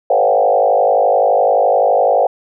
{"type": "tone with frequency modulation", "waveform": "sine", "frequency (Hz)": 630, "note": "D#5", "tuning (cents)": 21, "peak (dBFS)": -9, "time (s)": [0.1, 2.27], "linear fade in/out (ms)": 5, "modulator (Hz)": 51.7, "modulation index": 3, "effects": []}